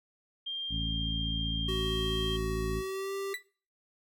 sine tone, 3193 Hz, G7, 31 cents sharp, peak -33 dBFS, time 0.46-2.37 s, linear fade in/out 10 ms
harmonic tone, 55.3 Hz, A1, 9 cents sharp, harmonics 1 / 2 / 3 / 4 / 5, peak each -34 / -39 / -39 / -43 / -42 dBFS, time 0.69-2.83 s, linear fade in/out 50 ms
square tone with pitch glide, 375 to 392.7 Hz, F#4 to G4, +23 to +3 cents, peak -34 dBFS, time 1.68-3.34 s, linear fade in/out 10 ms, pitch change +80 cents, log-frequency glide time 2.71-3.14 s
35% pulse tone with exponential decay, 1975.5 Hz, B6, in tune, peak -28 dBFS, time 3.34-3.43 s, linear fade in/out 1 ms, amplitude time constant 19 ms
effects noise-tail reverb RT60 0.4 s tail -20 dB re dry

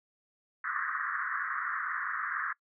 pink band-pass noise, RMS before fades -34 dBFS, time 0.64-2.53 s, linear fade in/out 5 ms, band 1100 to 1900 Hz, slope 96 dB/octave, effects noise-tail reverb RT60 0.1 s tail -23 dB re dry

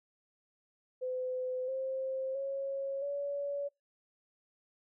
sine tone with pitch steps, 509 / 527.9 / 547.4 / 567.7 Hz, C5 / C5 / C#5 / C#5, -48 / +15 / -22 / +41 cents, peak -33 dBFS, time 1.01-3.69 s, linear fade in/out 20 ms, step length 670 ms, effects noise-tail reverb RT60 0.2 s tail -26 dB re dry

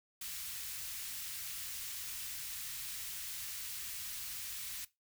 white band-stop noise, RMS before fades -43 dBFS, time 0.21-4.85 s, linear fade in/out 5 ms, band 110 to 1800 Hz, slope 12 dB/octave, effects noise-tail reverb RT60 0.2 s tail -18 dB re dry

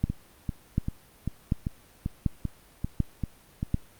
two click trains, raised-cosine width 5 ms, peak -11 / -16 dBFS, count 6 / 10, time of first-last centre 0.04-3.744 / 0.1-3.629 s, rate 1.35 / 2.55 Hz, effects pink hiss -56 dBFS RMS until 3.99 s + Opus 32 kbps

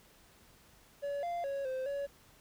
triangle tone with pitch steps, 568 / 693 / 554 / 520 / 563 Hz, C#5 / F5 / C#5 / C5 / C#5, +42 / -14 / -1 / -11 / +27 cents, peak -32 dBFS, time 1.02-2.07 s, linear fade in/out 20 ms, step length 210 ms, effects pink hiss -62 dBFS RMS until 2.4 s

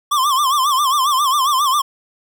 square tone with vibrato, 1108.7 Hz, C#6, in tune, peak -14 dBFS, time 0.11-1.82 s, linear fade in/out 10 ms, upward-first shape sine, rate 7.4 Hz, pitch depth 140 cents each way, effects none

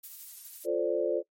violet noise with tremolo, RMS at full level -42 dBFS, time 0.03-0.66 s, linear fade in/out 10 ms, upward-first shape sine, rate 12 Hz, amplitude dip 30%
sine chord, D minor seventh, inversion first, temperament equal, 349.2 / 440 / 523.3 / 587.3 Hz, F4 / A4 / C5 / D5, 0 / 0 / 0 / 0 cents, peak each -31 dBFS, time 0.64-1.23 s, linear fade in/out 50 ms
effects noise-tail reverb RT60 0.1 s tail -21 dB re dry + MP3 64 kbps

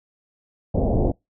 pink low-pass noise, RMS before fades -20 dBFS, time 0.74-1.12 s, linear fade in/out 10 ms, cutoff 720 Hz, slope 48 dB/octave, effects noise-tail reverb RT60 0.2 s tail -26 dB re dry

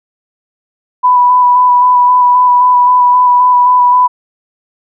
sine tone with vibrato, 990 Hz, B5, 4 cents sharp, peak -4 dBFS, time 1.03-4.08 s, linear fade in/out 20 ms, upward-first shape square, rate 3.8 Hz, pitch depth 13 cents each way, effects none

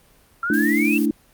sine exponential sweep, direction up, 1353 to 2729 Hz, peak -21 dBFS, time 0.43-0.98 s, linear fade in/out 2 ms
sine chord, A suspended fourth, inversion none, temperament just, 220 / 293.3 / 330 Hz, A3 / D4 / E4, 0 / -2 / +2 cents, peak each -21 / -20 / -23 dBFS, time 0.5-1.11 s, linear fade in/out 2 ms
blue noise, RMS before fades -34 dBFS, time 0.53-1.06 s, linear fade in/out 10 ms
effects pink hiss -55 dBFS RMS until 1.33 s + Opus 32 kbps

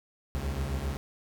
45% pulse tone cluster, 66.3 / 73.9 / 135.1 Hz, C2 / D2 / C#3, +23 / +11 / -44 cents, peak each -33 / -34 / -37 dBFS, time 0.35-0.97 s, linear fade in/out 0 ms, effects none

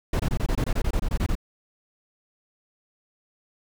brown noise bursts, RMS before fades -23 dBFS, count 14, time 0.13-1.353 s, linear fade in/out 5 ms, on 66 ms, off 23 ms, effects none

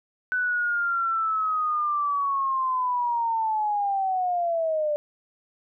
sine linear sweep, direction down, 1502 to 587.3 Hz, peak -22 dBFS, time 0.32-4.96 s, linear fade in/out 0 ms, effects none

